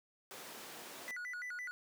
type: high-pass noise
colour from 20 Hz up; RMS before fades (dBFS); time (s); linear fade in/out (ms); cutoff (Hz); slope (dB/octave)
pink; -50; 0.31-1.11; 0; 310; 12
type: tone with vibrato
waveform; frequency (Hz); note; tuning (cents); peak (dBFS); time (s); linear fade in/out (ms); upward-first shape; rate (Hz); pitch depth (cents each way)
triangle; 1700; G#6; +40; -39; 1.08-1.71; 0; square; 5.9; 270
effects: none